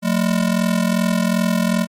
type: ring-modulated tone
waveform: square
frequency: 203.6 Hz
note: G#3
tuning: 34 cents flat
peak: -13 dBFS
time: 0.02-1.87 s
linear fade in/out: 50 ms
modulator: 21.3 Hz
effects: MP3 64 kbps